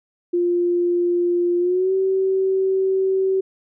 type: tone with pitch glide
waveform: sine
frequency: 350.1 to 381.8 Hz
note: F4 to G4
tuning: +4 to -46 cents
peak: -16 dBFS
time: 0.33-3.41 s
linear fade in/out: 10 ms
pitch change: +150 cents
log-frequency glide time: 1.59-1.93 s
effects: none